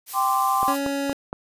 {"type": "noise", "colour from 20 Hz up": "blue", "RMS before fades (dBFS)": -33, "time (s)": [0.06, 0.81], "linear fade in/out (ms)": 50}
{"type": "chord", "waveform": "sine", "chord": "G suspended fourth", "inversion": "none", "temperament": "equal with one note detuned", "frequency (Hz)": [784, 1041.1, 1174.7], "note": ["G5", "C6", "D6"], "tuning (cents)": [0, -9, 0], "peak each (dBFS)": [-23, -22, -24], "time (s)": [0.13, 0.76], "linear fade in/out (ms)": 50}
{"type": "click train", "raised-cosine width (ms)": 1, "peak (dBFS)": -15, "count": 4, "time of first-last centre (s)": [0.63, 1.329], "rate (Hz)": 4.29}
{"type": "tone", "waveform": "25% pulse", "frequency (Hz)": 279, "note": "C#4", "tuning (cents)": 11, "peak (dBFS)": -20, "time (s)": [0.68, 1.13], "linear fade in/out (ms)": 0}
{"effects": ["resampled to 32000 Hz"]}